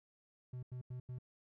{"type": "tone bursts", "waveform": "triangle", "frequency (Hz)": 125.5, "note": "B2", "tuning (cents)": 28, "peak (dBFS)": -40, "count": 4, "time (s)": [0.53, 1.186], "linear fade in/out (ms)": 5, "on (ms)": 98, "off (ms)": 88, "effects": []}